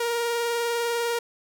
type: tone with vibrato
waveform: sawtooth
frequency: 469.9 Hz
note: A#4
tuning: 14 cents sharp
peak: -20 dBFS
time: 0-1.19 s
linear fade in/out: 5 ms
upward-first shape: sine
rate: 20 Hz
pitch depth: 25 cents each way
effects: none